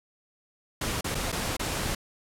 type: noise with dropouts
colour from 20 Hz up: pink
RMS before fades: -30 dBFS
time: 0.81-1.95 s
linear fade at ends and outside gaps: 5 ms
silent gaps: 1.01-1.043 / 1.147-1.151 / 1.319-1.325 / 1.568-1.594 s
effects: low-pass 12000 Hz 12 dB/octave

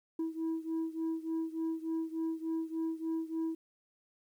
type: beating tone pair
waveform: sine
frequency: 323.5 / 326.9 Hz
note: E4 / E4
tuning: -32 / -14 cents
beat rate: 3.4 Hz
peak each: -33 / -35 dBFS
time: 0.19-3.55 s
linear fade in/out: 5 ms
effects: tanh soft clip ceiling -30 dBFS + 11-bit

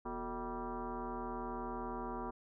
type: tone with frequency modulation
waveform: sine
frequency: 363.9 Hz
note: F#4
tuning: 29 cents flat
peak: -38 dBFS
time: 0.05-2.31 s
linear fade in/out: 10 ms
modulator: 202 Hz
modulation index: 4.1
effects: none

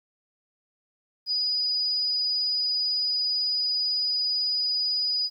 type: tone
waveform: sine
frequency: 4941 Hz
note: D#8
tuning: 13 cents flat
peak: -23 dBFS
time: 1.26-5.3 s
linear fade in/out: 50 ms
effects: 10-bit

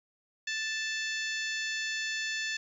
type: harmonic tone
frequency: 880 Hz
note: A5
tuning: in tune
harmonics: 2 / 3 / 4 / 5 / 6 / 7 / 8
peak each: -34 / -38 / -40 / -42 / -44 / -45 / -46 dBFS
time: 0.47-2.57 s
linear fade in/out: 5 ms
effects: 11-bit

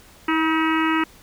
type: harmonic tone with a mistuned harmonic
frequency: 320 Hz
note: D#4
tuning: 49 cents sharp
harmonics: 1 / 3 / 4 / 5 / 6 / 7 / 8 / 9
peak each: -20 / -26 / -25 / -30 / -28 / -32 / -31 / -34 dBFS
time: 0.28-1.04 s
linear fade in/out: 5 ms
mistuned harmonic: 5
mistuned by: -34 cents
effects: pink hiss -49 dBFS RMS until 1.22 s

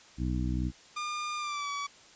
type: harmonic tone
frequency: 62.2 Hz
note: B1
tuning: 13 cents sharp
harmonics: 1 / 2 / 3 / 4 / 5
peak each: -31 / -34 / -36 / -37 / -38 dBFS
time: 0.17-0.72 s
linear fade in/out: 50 ms
type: tone with pitch glide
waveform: sawtooth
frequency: 1207 to 1139.9 Hz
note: D6 to C#6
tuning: +47 to +48 cents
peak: -29 dBFS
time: 0.96-1.87 s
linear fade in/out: 10 ms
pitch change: -99 cents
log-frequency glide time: 1.37-1.7 s
effects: white hiss -55 dBFS RMS until 2.15 s + resampled to 16000 Hz

